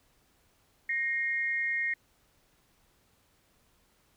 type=tone pair together; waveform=sine; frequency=1864.7 / 2135 Hz; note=A#6 / C7; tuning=0 / +34 cents; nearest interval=major second; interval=234 cents; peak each=-30 / -31 dBFS; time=0.89-1.94 s; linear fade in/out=5 ms; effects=pink hiss -68 dBFS RMS until 4.16 s